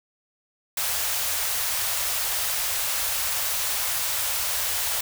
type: band-stop noise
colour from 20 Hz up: white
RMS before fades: -26 dBFS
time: 0.77-5.01 s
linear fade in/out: 5 ms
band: 110 to 540 Hz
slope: 24 dB/octave
effects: none